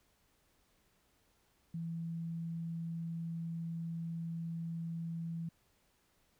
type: tone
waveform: sine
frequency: 166.1 Hz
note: E3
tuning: 13 cents sharp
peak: -37 dBFS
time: 1.74-5.49 s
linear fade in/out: 5 ms
effects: pink hiss -73 dBFS RMS until 6.39 s